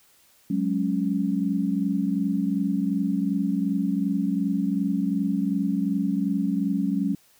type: chord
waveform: sine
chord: F# suspended second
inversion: none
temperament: equal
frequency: 185 / 207.7 / 277.2 Hz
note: F#3 / G#3 / C#4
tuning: 0 / 0 / 0 cents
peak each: -26 dBFS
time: 0.5-7.15 s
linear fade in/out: 5 ms
effects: white hiss -59 dBFS RMS until 7.39 s